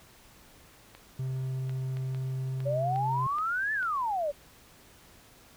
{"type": "clicks", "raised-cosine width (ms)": 0.3, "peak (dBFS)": -30, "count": 8, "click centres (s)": [0.95, 1.695, 1.97, 2.147, 2.604, 2.96, 3.385, 3.828]}
{"type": "tone with pitch glide", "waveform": "triangle", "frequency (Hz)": [130.81, 131.64], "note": ["C3", "C3"], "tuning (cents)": [0, 11], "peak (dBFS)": -28, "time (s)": [1.19, 3.27], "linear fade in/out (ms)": 5, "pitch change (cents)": 11, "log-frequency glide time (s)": [1.87, 2.91]}
{"type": "exponential two-way sweep", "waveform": "sine", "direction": "up then down", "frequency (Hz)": [554.4, 1774, 554.4], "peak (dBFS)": -27, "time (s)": [2.65, 4.32], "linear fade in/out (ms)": 20, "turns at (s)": 3.73}
{"effects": ["pink hiss -56 dBFS RMS until 5.56 s"]}